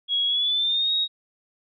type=tone with pitch glide; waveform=sine; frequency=3322 to 3772 Hz; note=G#7 to A#7; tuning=0 to +20 cents; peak=-20 dBFS; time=0.08-1.08 s; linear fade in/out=50 ms; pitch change=+220 cents; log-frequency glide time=0.27-0.93 s; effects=none